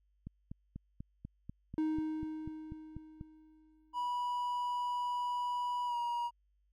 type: click train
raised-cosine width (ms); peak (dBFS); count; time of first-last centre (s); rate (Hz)
5; -31; 13; 0.27-3.211; 4.08
type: tone with exponential decay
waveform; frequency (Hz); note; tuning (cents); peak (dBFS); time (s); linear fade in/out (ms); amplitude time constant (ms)
triangle; 312.4; D#4; +7; -27; 1.78-4.08; 1; 500
type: tone with pitch glide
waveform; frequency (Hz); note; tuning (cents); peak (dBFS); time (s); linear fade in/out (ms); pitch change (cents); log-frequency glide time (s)
triangle; 978 to 954; B5 to A#5; -17 to +40; -31; 3.93-6.31; 50; -43; 5.86-5.96
effects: added 50 Hz sine -70 dBFS peak until 6.72 s